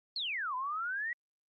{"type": "exponential two-way sweep", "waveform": "sine", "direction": "down then up", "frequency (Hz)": [4435, 987.8, 1954], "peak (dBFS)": -33, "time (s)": [0.16, 1.13], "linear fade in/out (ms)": 2, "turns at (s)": 0.55, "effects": ["Opus 48 kbps"]}